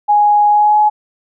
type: tone with pitch glide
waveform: sine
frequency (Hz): 830.6 to 844.6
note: G#5 to G#5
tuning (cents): 0 to +29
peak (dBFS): -7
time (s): 0.08-0.9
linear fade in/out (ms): 20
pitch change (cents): +29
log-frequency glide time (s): 0.48-0.78
effects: none